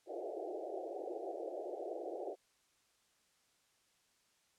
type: band-pass noise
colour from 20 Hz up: pink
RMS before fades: -43 dBFS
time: 0.06-2.36 s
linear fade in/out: 50 ms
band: 330 to 760 Hz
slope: 96 dB/octave
effects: white hiss -74 dBFS RMS until 4.58 s + low-pass 9000 Hz 12 dB/octave